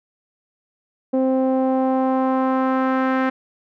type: tone with low-pass filter sweep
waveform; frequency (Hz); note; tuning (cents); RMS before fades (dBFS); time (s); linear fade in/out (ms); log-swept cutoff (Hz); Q
sawtooth; 261.6; C4; 0; -19; 1.13-3.3; 10; 530 to 1700; 1.9
effects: none